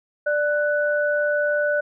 sine tone pair together, 590.1 / 1487 Hz, D5 / F#6, +8 / +8 cents, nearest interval octave + major third, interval 1600 cents, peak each -20 / -23 dBFS, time 0.26-1.81 s, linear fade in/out 10 ms, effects none

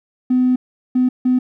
triangle tone bursts at uneven times, 252.8 Hz, B3, 41 cents sharp, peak -8 dBFS, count 3, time 0.3-0.56 / 0.95-1.09 / 1.25-1.39 s, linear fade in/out 10 ms, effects tanh soft clip ceiling -9 dBFS

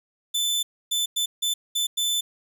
sawtooth tone bursts at uneven times, 3520 Hz, A7, in tune, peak -19 dBFS, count 6, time 0.34-0.63 / 0.91-1.06 / 1.16-1.26 / 1.42-1.54 / 1.75-1.87 / 1.97-2.21 s, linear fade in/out 10 ms, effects 9-bit

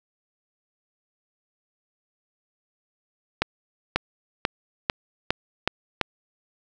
accelerating click train, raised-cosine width 0.3 ms, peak -4 dBFS, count 7, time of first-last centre 3.42-6.013 s, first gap 540 ms, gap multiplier 0.91, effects none

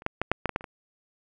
clicks, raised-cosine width 0.5 ms, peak -30 / -11 / -11 / -6 / -10 / -14 / -10 / -27 / -23 dBFS, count 9, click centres 0.021 / 0.064 / 0.216 / 0.316 / 0.457 / 0.493 / 0.561 / 0.609 / 0.642 s, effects none

